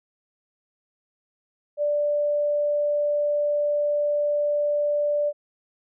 sine tone, 587.3 Hz, D5, in tune, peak -20 dBFS, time 1.77-5.33 s, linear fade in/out 50 ms, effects none

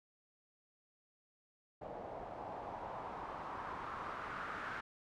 white noise with low-pass filter sweep, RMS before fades -45 dBFS, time 1.81-4.81 s, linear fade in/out 10 ms, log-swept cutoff 660 to 1500 Hz, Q 2.9, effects none

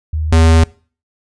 sine / square tone pair in turn, 77.8 / 81.37 Hz, D#2 / E2, 0 / -22 cents, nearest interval minor second, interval 78 cents, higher second, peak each -15 / -7 dBFS, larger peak second, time 0.13-0.32 / 0.32-0.64 s, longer second, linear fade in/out 5 ms, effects noise-tail reverb RT60 0.4 s tail -23 dB re dry + resampled to 22050 Hz

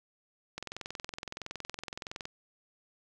click train, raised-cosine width 0.2 ms, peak -21 dBFS, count 37, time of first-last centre 0.58-2.254 s, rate 21.5 Hz, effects none

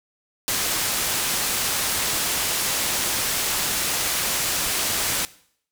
white low-pass noise, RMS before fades -24 dBFS, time 0.48-5.25 s, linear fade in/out 0 ms, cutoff 12000 Hz, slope 12 dB/octave, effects noise-tail reverb RT60 0.6 s tail -19 dB re dry

